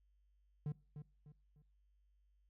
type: tone with echo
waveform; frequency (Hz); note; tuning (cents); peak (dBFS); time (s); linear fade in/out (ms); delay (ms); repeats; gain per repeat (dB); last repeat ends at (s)
triangle; 148.5; D3; +20; -35; 0.66-0.72; 2; 300; 3; -9; 1.62
effects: noise-tail reverb RT60 0.4 s tail -22 dB re dry + added 50 Hz sine -70 dBFS peak until 2.49 s